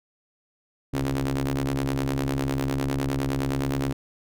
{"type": "ring-modulated tone", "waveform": "sawtooth", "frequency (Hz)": 69.3, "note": "C#2", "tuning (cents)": 0, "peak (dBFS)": -17, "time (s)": [0.93, 3.93], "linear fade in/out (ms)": 10, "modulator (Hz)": 203, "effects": []}